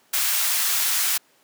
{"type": "high-pass noise", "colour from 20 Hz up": "white", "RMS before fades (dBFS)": -22, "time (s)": [0.13, 1.18], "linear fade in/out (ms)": 10, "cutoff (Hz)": 1100, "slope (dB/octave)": 12, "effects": ["pink hiss -59 dBFS RMS until 1.43 s", "high-pass 300 Hz 12 dB/octave"]}